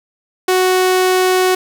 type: tone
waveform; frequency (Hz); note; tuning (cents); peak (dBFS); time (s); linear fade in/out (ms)
sawtooth; 370; F#4; 0; -7; 0.48-1.55; 5
effects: none